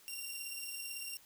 10% pulse beating tone pair, 2753 / 2771 Hz, F7 / F7, -25 / -14 cents, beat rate 18 Hz, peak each -37 / -34 dBFS, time 0.08-1.17 s, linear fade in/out 0 ms, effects white hiss -62 dBFS RMS until 1.25 s

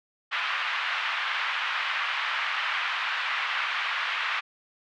pink band-pass noise, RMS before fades -29 dBFS, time 0.31-4.41 s, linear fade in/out 20 ms, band 1100 to 3100 Hz, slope 24 dB/octave, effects none

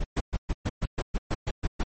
brown noise bursts, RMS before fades -25 dBFS, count 12, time 0-1.836 s, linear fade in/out 10 ms, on 43 ms, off 120 ms, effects MP3 32 kbps

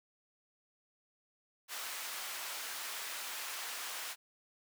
pink high-pass noise, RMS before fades -42 dBFS, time 1.68-4.16 s, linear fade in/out 50 ms, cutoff 1100 Hz, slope 12 dB/octave, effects none

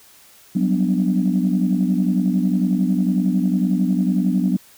sine chord, G major seventh, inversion third, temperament equal, 185 / 196 / 246.9 / 293.7 Hz, F#3 / G3 / B3 / D4, 0 / 0 / 0 / 0 cents, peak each -18 / -22 / -21 / -24 dBFS, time 0.55-4.57 s, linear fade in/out 10 ms, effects tanh soft clip ceiling -7 dBFS + white hiss -49 dBFS RMS until 4.77 s

